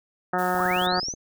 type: harmonic tone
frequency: 181.4 Hz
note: F#3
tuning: 34 cents flat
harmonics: 1 / 2 / 3 / 4 / 5 / 6 / 7 / 8 / 9 / 10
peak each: -31 / -30 / -32 / -26 / -31 / -40 / -29 / -34 / -35 / -37 dBFS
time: 0.33-1 s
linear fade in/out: 5 ms
type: noise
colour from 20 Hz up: blue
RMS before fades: -41 dBFS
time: 0.38-0.87 s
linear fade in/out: 10 ms
type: linear sweep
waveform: sine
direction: up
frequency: 567 to 6350 Hz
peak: -27 dBFS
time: 0.55-1.15 s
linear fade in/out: 50 ms
type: click train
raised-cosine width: 2 ms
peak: -26 dBFS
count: 12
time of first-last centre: 0.55-1.138 s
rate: 18.7 Hz
effects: none